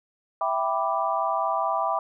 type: chord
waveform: sine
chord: E minor seventh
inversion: none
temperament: equal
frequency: 659.3 / 784 / 987.8 / 1174.7 Hz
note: E5 / G5 / B5 / D6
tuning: 0 / 0 / 0 / 0 cents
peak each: -28 dBFS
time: 0.41-1.99 s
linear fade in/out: 2 ms
effects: none